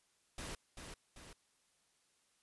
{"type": "noise with echo", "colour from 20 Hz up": "pink", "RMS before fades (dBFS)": -45, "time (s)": [0.38, 0.55], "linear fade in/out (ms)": 2, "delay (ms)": 390, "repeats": 2, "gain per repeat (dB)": -5, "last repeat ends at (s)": 1.33, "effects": ["white hiss -75 dBFS RMS until 2.42 s", "resampled to 24000 Hz"]}